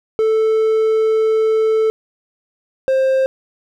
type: tone pair in turn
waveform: triangle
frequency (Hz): 440 / 528.9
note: A4 / C5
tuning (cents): 0 / +19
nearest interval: minor third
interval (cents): 319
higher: second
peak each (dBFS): -10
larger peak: neither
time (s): 0.19-1.9 / 2.88-3.26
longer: first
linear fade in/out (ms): 0
effects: none